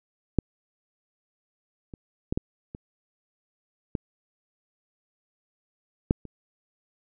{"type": "clicks", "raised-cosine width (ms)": 3, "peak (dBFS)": [-7, -27, -13, -12, -24, -14, -6, -27], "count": 8, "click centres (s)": [0.387, 1.938, 2.325, 2.375, 2.749, 3.952, 6.109, 6.253], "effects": []}